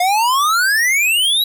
square exponential sweep, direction up, 702 to 3951 Hz, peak -13 dBFS, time 0-1.44 s, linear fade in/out 5 ms, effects none

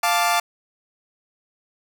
sawtooth chord, D minor, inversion first, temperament equal, 698.5 / 880 / 1174.7 Hz, F5 / A5 / D6, 0 / 0 / 0 cents, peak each -17 / -19 / -19 dBFS, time 0.03-0.4 s, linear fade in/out 5 ms, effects none

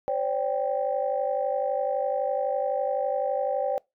sine chord, C suspended second, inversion none, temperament equal with one note detuned, 523.3 / 575.2 / 784 Hz, C5 / D5 / G5, 0 / -36 / 0 cents, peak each -28 / -27 / -29 dBFS, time 0.08-3.78 s, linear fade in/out 0 ms, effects noise-tail reverb RT60 0.2 s tail -24 dB re dry + tanh soft clip ceiling -14 dBFS

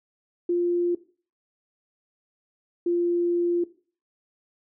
sine tone pair in turn, 349.2 / 347 Hz, F4 / F4, 0 / -11 cents, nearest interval unison, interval 11 cents, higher first, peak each -20 dBFS, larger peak neither, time 0.49-0.95 / 2.86-3.64 s, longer second, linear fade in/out 5 ms, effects noise-tail reverb RT60 0.4 s tail -17 dB re dry

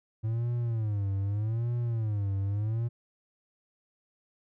triangle tone with vibrato, 108.4 Hz, A2, 25 cents flat, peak -25 dBFS, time 0.23-2.89 s, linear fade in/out 20 ms, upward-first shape sine, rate 0.82 Hz, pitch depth 180 cents each way, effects none

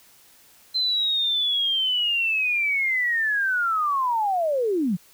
sine linear sweep, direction down, 4100 to 160.2 Hz, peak -20 dBFS, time 0.74-4.97 s, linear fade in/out 20 ms, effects white hiss -54 dBFS RMS until 5.13 s

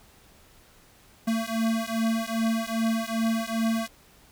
square beating tone pair, 224.3 / 226.8 Hz, A3 / A#3, +34 / -47 cents, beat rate 2.5 Hz, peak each -28 dBFS, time 1.27-3.88 s, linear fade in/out 10 ms, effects pink hiss -56 dBFS RMS until 4.31 s

